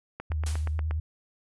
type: click train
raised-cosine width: 0.5 ms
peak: -21 dBFS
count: 7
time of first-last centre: 0.2-0.91 s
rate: 8.45 Hz
type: tone with vibrato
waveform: sine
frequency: 77.6 Hz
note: D#2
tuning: 4 cents flat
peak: -26 dBFS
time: 0.3-1 s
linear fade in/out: 5 ms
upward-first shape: square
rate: 9.1 Hz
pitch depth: 37 cents each way
type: noise with exponential decay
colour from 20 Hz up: white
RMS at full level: -34 dBFS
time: 0.46-0.79 s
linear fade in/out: 5 ms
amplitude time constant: 70 ms
effects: resampled to 24000 Hz